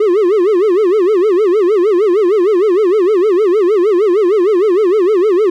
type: tone with vibrato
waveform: triangle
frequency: 390.3 Hz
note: G4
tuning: 8 cents flat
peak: -6 dBFS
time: 0-5.5 s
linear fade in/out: 5 ms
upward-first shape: sine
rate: 6.5 Hz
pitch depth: 220 cents each way
effects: none